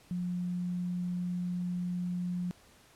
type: tone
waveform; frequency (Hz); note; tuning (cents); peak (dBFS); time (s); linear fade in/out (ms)
sine; 178; F3; +33; -31; 0.11-2.51; 0
effects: pink hiss -60 dBFS RMS until 2.95 s + low-pass 12000 Hz 12 dB/octave

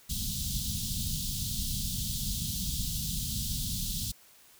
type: band-stop noise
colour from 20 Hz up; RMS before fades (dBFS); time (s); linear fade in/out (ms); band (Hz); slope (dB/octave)
pink; -33; 0.09-4.12; 10; 220 to 3300; 48
effects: white hiss -58 dBFS RMS until 4.59 s

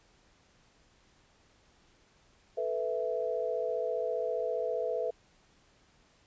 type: chord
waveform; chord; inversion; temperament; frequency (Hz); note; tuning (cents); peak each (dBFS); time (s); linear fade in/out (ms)
sine; A suspended second; none; just; 440 / 495 / 660; A4 / B4 / E5; 0 / +4 / +2; -35 / -33 / -34; 2.57-5.11; 10
effects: pink hiss -65 dBFS RMS until 6.26 s + resampled to 16000 Hz

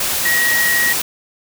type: tone in noise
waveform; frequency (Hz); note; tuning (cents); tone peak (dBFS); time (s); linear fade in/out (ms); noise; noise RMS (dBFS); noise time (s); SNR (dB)
sine; 1900; A#6; +33; -14; 0.25-0.93; 5; white; -19; 0-1.02; +2
effects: none

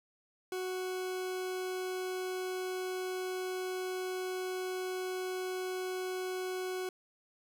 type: tone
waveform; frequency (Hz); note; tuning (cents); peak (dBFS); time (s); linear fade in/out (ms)
40% pulse; 370; F#4; 0; -34; 0.52-6.89; 2
effects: none

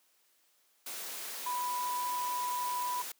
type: tone in noise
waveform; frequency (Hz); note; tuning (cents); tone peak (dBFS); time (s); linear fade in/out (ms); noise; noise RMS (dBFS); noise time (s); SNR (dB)
sine; 987.8; B5; 0; -32; 1.46-3.02; 5; white; -41; 0.86-3.12; +6
effects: white hiss -70 dBFS RMS until 3.19 s + high-pass 300 Hz 12 dB/octave

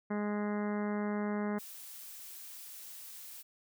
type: harmonic tone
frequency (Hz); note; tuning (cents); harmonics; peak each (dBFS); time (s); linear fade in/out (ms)
207.7; G#3; 0; 1 / 2 / 3 / 4 / 5 / 6 / 7 / 8 / 9 / 10; -33 / -39 / -43 / -45 / -47 / -49 / -50 / -51 / -52 / -53; 0.1-1.59; 10
type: noise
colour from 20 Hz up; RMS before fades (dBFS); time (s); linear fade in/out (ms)
blue; -48; 1.58-3.43; 20
effects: none

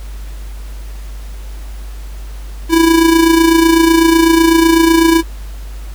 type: tone with amplitude modulation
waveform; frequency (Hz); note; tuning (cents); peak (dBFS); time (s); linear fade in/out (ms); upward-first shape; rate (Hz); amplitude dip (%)
square; 329.6; E4; 0; -5; 2.69-5.23; 50; sine; 28; 55
effects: added 50 Hz sine -24 dBFS peak until 5.94 s + pink hiss -40 dBFS RMS until 5.94 s

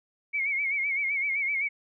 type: tone with vibrato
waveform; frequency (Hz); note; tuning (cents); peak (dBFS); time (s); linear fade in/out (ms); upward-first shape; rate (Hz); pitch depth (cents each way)
sine; 2218; C#7; 0; -25; 0.33-1.69; 20; sine; 7.8; 78
effects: none

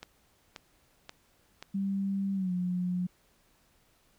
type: click train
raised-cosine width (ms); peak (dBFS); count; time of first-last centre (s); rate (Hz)
0.2; -24; 4; 0.03-1.626; 1.88
type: tone with pitch glide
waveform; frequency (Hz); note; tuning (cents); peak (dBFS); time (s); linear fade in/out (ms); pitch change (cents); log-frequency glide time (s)
sine; 196 to 179.73; G3 to F3; 0 to +50; -28; 1.74-3.07; 10; -150; 2.34-2.52
effects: pink hiss -67 dBFS RMS until 4.18 s

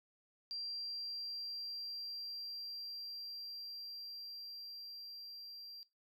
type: tone with level ramp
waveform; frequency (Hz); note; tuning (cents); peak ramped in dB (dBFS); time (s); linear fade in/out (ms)
triangle; 4735; D8; +13; -37 to -48; 0.51-5.83; 0
effects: noise-tail reverb RT60 0.2 s tail -18 dB re dry + tanh soft clip ceiling -38 dBFS

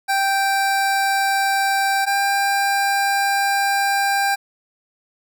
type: tone pair in turn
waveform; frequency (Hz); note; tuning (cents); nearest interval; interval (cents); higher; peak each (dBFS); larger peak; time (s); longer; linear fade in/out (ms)
25% pulse; 784 / 794.5; G5 / G5; 0 / +23; unison; 23; second; -13; neither; 0.08-2.06 / 2.06-4.36; second; 20
effects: none

